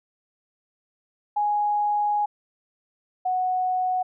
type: tone pair in turn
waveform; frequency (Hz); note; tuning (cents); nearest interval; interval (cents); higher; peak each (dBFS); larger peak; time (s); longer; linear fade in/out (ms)
sine; 830.6 / 738.1; G#5 / F#5; 0 / -4; major second; 204; first; -20 / -21; first; 1.36-2.26 / 3.25-4.03; first; 10
effects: none